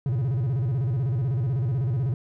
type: tone with vibrato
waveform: triangle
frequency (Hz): 125.3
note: B2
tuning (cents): +25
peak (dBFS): -20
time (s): 0.06-2.14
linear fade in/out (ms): 2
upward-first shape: square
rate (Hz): 16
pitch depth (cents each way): 190
effects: none